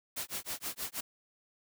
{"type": "noise with tremolo", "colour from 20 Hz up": "white", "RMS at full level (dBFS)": -36, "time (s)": [0.16, 1.01], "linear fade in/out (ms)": 10, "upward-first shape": "sine", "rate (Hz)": 6.3, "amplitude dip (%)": 100, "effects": []}